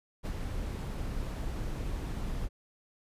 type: noise with ADSR envelope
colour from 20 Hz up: brown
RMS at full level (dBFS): -32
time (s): 0.23-2.49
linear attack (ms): 31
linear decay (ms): 41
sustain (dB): -3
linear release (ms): 48
effects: resampled to 32000 Hz

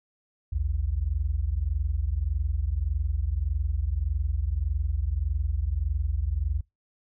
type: tone pair together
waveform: sine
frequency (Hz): 57.81 / 79.5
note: A#1 / D#2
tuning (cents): -14 / +38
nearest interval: tritone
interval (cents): 552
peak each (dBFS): -27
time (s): 0.52-6.61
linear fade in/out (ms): 10
effects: noise-tail reverb RT60 0.2 s tail -25 dB re dry

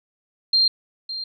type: tone with echo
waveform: sine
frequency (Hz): 4186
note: C8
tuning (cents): 0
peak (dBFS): -14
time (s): 0.53-0.68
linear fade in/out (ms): 5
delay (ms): 560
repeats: 1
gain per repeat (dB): -13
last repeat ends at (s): 1.24
effects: none

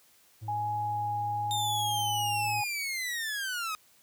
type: tone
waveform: triangle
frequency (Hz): 108.6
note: A2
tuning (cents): -22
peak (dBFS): -35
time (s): 0.41-2.62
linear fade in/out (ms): 20
type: tone with vibrato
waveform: sine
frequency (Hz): 830.6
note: G#5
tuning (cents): 0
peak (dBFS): -29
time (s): 0.48-2.64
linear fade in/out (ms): 5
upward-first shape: triangle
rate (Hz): 0.98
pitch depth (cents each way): 12
type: linear sweep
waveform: sawtooth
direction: down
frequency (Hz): 3660 to 1244.5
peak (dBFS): -28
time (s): 1.51-3.75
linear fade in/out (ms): 0
effects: white hiss -62 dBFS RMS until 4.02 s + high-pass 60 Hz 12 dB/octave

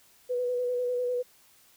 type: tone with vibrato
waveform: sine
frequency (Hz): 493.9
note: B4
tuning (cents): 0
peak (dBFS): -26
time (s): 0.29-1.23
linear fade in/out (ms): 20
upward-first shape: square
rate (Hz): 10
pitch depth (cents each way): 19
effects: white hiss -60 dBFS RMS until 1.76 s

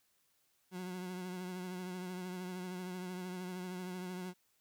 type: tone with vibrato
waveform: 30% pulse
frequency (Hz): 182.3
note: F#3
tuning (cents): -25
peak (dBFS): -38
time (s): 0.71-4.34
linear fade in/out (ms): 50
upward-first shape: triangle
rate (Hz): 13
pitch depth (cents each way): 42
effects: white hiss -75 dBFS RMS until 4.6 s

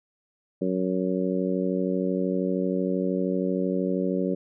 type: harmonic tone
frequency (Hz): 92.9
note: F#2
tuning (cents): +7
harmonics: 2 / 3 / 4 / 5 / 6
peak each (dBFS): -27 / -29 / -30 / -31 / -32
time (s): 0.61-4.35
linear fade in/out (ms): 10
effects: none

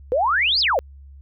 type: exponential two-way sweep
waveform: sine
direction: up then down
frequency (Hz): 469.8 to 5290 to 469.8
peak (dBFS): -16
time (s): 0.12-0.79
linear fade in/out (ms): 0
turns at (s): 0.6
effects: added 69 Hz sine -40 dBFS peak until 1.21 s

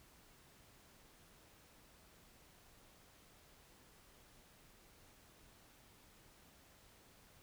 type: silence
effects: pink hiss -65 dBFS RMS until 7.42 s

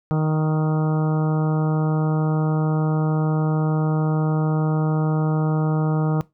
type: harmonic tone with a mistuned harmonic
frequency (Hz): 155.56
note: D#3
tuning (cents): 0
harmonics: 1 / 2 / 3 / 4 / 5 / 6 / 7 / 8 / 9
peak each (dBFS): -18 / -28 / -29 / -34 / -33 / -37 / -41 / -36 / -43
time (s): 0.11-6.21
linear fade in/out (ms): 0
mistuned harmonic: 7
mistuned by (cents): +16
effects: noise-tail reverb RT60 0.2 s tail -20 dB re dry

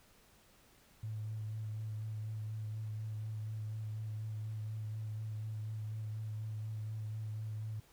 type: tone with vibrato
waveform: triangle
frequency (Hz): 108.4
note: A2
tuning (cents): -25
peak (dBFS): -34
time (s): 1.03-7.8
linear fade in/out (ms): 5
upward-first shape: sine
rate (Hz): 4.1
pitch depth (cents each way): 19
effects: tanh soft clip ceiling -36 dBFS + pink hiss -65 dBFS RMS until 7.92 s

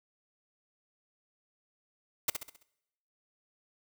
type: noise with echo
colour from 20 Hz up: white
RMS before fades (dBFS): -27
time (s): 2.28-2.3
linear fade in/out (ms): 5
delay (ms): 66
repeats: 5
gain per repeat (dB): -7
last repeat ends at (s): 2.63
effects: noise-tail reverb RT60 0.9 s tail -24 dB re dry

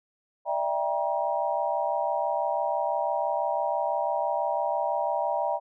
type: chord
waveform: sine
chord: E half-diminished seventh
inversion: third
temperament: just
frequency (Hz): 593.3 / 659.3 / 791.1 / 949.3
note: D5 / E5 / G5 / Bb5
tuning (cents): +18 / 0 / +16 / +31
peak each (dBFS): -30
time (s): 0.45-5.6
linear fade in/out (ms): 50
effects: none

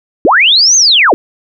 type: linear two-way sweep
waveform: sine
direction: up then down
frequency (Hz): 239.2 to 6470 to 239.2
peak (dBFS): -4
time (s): 0.25-1.14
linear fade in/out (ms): 0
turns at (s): 0.76
effects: none

